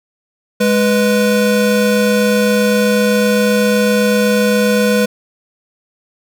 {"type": "tone pair together", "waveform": "square", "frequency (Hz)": [207.7, 493.9], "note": ["G#3", "B4"], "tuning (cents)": [0, 0], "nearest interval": "octave + minor third", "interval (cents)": 1500, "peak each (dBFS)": -14, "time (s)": [0.6, 5.06], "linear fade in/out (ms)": 10, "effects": []}